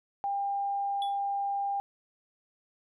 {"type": "tone", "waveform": "sine", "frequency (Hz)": 799, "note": "G5", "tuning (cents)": 33, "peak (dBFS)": -28, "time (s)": [0.24, 1.8], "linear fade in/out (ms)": 0}
{"type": "tone with exponential decay", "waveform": "triangle", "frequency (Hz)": 3400, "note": "G#7", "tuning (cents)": 40, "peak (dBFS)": -32, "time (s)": [1.02, 1.19], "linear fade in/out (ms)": 1, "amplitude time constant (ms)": 36}
{"effects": []}